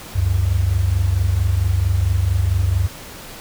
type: tone pair together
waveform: sine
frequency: 70.75 / 95.2 Hz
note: C#2 / F#2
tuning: +36 / +50 cents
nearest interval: perfect fourth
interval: 514 cents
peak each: -19 / -16 dBFS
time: 0.15-2.88 s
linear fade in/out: 10 ms
effects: pink hiss -36 dBFS RMS until 3.4 s